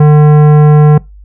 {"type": "tone with tanh clipping", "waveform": "sine", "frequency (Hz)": 150, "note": "D3", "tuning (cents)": 37, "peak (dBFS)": -3, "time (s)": [0, 0.98], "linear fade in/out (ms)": 5, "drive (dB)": 15, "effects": ["noise-tail reverb RT60 0.2 s tail -22 dB re dry", "added 50 Hz sine -31 dBFS peak until 1.24 s"]}